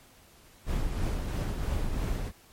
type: noise with tremolo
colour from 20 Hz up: brown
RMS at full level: -28 dBFS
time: 0.65-2.32 s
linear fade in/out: 50 ms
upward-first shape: triangle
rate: 3 Hz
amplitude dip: 40%
effects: pink hiss -57 dBFS RMS until 2.52 s + MP3 64 kbps